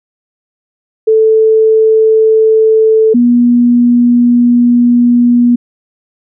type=tone pair in turn; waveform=sine; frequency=440 / 241.3 Hz; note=A4 / B3; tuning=0 / -40 cents; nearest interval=minor seventh; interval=1040 cents; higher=first; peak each=-4 dBFS; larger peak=neither; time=1.07-3.14 / 3.14-5.56 s; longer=second; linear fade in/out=10 ms; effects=none